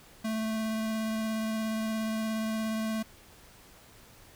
square tone with vibrato, 220.1 Hz, A3, 1 cent sharp, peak -30 dBFS, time 0.24-3.03 s, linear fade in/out 10 ms, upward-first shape triangle, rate 17 Hz, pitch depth 13 cents each way, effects pink hiss -55 dBFS RMS until 4.35 s

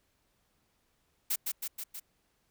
blue noise with echo, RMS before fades -30 dBFS, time 1.3-1.36 s, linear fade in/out 10 ms, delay 160 ms, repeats 4, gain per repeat -3 dB, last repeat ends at 2 s, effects pink hiss -74 dBFS RMS until 2.5 s

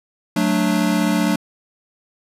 square chord, D major, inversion first, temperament equal, 185 / 220 / 293.7 Hz, F#3 / A3 / D4, 0 / 0 / 0 cents, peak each -21 dBFS, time 0.36-1.36 s, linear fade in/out 5 ms, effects resampled to 32000 Hz

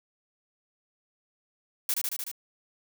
blue noise with echo, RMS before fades -27 dBFS, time 1.89-1.94 s, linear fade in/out 2 ms, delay 75 ms, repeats 5, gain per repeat -2 dB, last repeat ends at 2.315 s, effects none

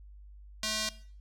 square tone with band-pass filter, 216.2 Hz, A3, 30 cents flat, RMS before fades -33 dBFS, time 0.63-0.89 s, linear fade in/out 2 ms, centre 5100 Hz, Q 1.2, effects noise-tail reverb RT60 0.5 s tail -18 dB re dry + added 50 Hz sine -48 dBFS peak until 1.2 s

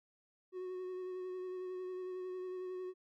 triangle tone with vibrato, 368.1 Hz, F#4, 9 cents flat, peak -38 dBFS, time 0.52-2.94 s, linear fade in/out 50 ms, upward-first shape sine, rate 11 Hz, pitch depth 19 cents each way, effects none

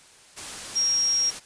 sine tone in noise, 5600 Hz, F8, 4 cents sharp, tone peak -20 dBFS, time 0.75-1.31 s, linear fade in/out 20 ms, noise white, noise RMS -36 dBFS, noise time 0.36-1.4 s, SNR +13 dB, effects white hiss -52 dBFS RMS until 1.45 s + resampled to 22050 Hz

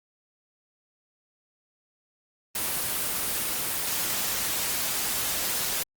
white noise, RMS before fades -28 dBFS, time 2.55-5.83 s, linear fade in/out 5 ms, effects Opus 24 kbps

